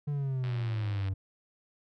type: exponential sweep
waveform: triangle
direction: down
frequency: 148 to 94.4 Hz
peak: -27 dBFS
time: 0.07-1.14 s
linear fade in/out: 10 ms
type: click train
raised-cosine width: 0.3 ms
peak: -29 dBFS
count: 63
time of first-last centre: 0.44-1.084 s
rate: 96.2 Hz
effects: none